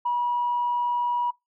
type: tone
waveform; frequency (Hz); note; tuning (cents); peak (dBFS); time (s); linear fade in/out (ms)
sine; 967; B5; -37; -21; 0.05-1.31; 10
effects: noise-tail reverb RT60 0.2 s tail -25 dB re dry + tanh soft clip ceiling -17 dBFS